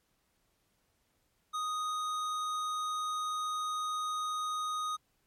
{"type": "tone with hard clipping", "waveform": "sine", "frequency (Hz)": 1244.5, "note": "D#6", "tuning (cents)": 0, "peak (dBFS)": -34, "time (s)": [1.53, 4.97], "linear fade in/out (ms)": 20, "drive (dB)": 13, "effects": ["pink hiss -75 dBFS RMS until 5.26 s", "MP3 64 kbps"]}